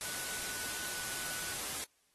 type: tone in noise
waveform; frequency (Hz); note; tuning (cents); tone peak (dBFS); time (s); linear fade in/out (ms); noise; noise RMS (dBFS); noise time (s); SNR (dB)
sine; 1485; F#6; +6; -47; 0.05-1.55; 0; white; -39; 0.01-1.84; -11
effects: white hiss -73 dBFS RMS until 2.14 s + AAC 32 kbps